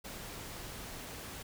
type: noise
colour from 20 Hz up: pink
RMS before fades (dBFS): -45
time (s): 0.04-1.43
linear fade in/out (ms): 10
effects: none